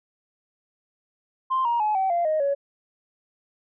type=tone with pitch steps; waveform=sine; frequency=1046.5 / 943.2 / 850 / 766.1 / 690.4 / 622.3 / 560.8 Hz; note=C6 / A#5 / G#5 / G5 / F5 / D#5 / C#5; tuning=0 / +20 / +40 / -40 / -20 / 0 / +20 cents; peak=-19 dBFS; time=1.5-2.55 s; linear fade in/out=20 ms; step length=150 ms; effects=tanh soft clip ceiling -16 dBFS